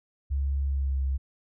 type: tone with pitch glide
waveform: sine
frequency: 69.1 to 67.17 Hz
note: C#2 to C2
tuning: -5 to +46 cents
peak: -24 dBFS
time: 0.3-1.18 s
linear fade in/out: 20 ms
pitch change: -49 cents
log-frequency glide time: 0.66-1 s
effects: none